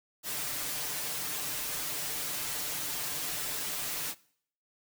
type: noise with comb filter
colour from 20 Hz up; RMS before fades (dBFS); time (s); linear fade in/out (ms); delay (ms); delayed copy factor
white; -35; 0.23-4.15; 50; 6.7; +0.8
effects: noise-tail reverb RT60 0.6 s tail -21 dB re dry